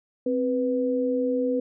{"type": "tone pair together", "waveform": "sine", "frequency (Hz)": [261.4, 493.9], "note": ["C4", "B4"], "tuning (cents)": [-1, 0], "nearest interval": "major seventh", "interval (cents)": 1101, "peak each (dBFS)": [-25, -24], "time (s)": [0.26, 1.6], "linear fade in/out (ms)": 5, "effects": []}